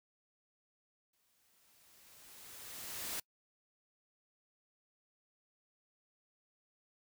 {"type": "noise with exponential growth", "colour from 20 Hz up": "white", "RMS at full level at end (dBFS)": -39, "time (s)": [1.13, 3.2], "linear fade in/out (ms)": 5, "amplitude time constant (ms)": 450, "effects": ["noise-tail reverb RT60 0.1 s tail -26 dB re dry"]}